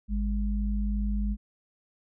sine tone pair together, 51.39 / 205.7 Hz, G#1 / G#3, -18 / -16 cents, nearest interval 2 octaves, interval 2402 cents, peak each -26 / -31 dBFS, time 0.08-1.37 s, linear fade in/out 50 ms, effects none

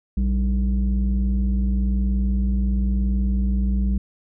sine tone pair together, 58.32 / 196 Hz, A#1 / G3, +1 / 0 cents, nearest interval octave + major sixth, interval 2099 cents, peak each -17 / -22 dBFS, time 0.17-3.98 s, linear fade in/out 5 ms, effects tanh soft clip ceiling -14 dBFS

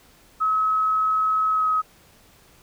sine tone with pitch glide, 1283 to 1269 Hz, E6 to D#6, -47 to +34 cents, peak -18 dBFS, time 0.4-1.82 s, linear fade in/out 20 ms, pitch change -19 cents, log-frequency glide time 1.51-1.68 s, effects pink hiss -54 dBFS RMS until 2.62 s

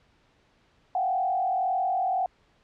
sine tone with frequency modulation, 745 Hz, F#5, 12 cents sharp, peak -23 dBFS, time 0.95-2.26 s, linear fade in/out 2 ms, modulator 41.8 Hz, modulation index 0.98, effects pink hiss -64 dBFS RMS until 2.63 s + low-pass 4000 Hz 12 dB/octave

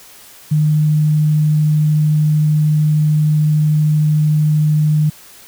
sine tone, 152.2 Hz, D#3, 38 cents flat, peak -10 dBFS, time 0.51-5.1 s, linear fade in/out 10 ms, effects white hiss -41 dBFS RMS until 5.47 s

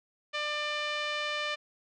5% pulse tone with low-pass filter, 596 Hz, D5, 25 cents sharp, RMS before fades -33 dBFS, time 0.33-1.56 s, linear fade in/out 20 ms, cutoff 2800 Hz, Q 1.1, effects none

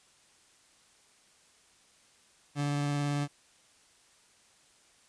30% pulse tone with vibrato, 144.4 Hz, D3, 29 cents flat, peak -26 dBFS, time 2.55-3.28 s, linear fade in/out 50 ms, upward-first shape sine, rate 18 Hz, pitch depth 11 cents each way, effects white hiss -63 dBFS RMS until 5.08 s + resampled to 22050 Hz

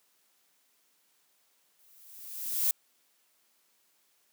violet noise with exponential growth, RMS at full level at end -25 dBFS, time 1.79-2.71 s, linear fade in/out 2 ms, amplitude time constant 200 ms, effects white hiss -70 dBFS RMS until 4.32 s + high-pass 200 Hz 12 dB/octave

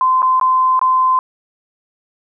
sine tone with dropouts, 1032 Hz, C6, 24 cents flat, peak -10 dBFS, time 0.01-1.19 s, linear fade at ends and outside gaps 1 ms, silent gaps 0.22-0.228 / 0.398-0.412 / 0.793-0.814 s, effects none

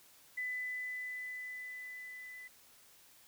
sine tone with level ramp, 2000 Hz, B6, 21 cents sharp, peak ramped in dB -35 to -47 dBFS, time 0.37-2.48 s, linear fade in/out 10 ms, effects white hiss -62 dBFS RMS until 3.27 s

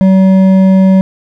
triangle tone with hard clipping, 190 Hz, F#3, 46 cents sharp, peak -5 dBFS, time 0.01-1.01 s, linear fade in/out 0 ms, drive 11 dB, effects none

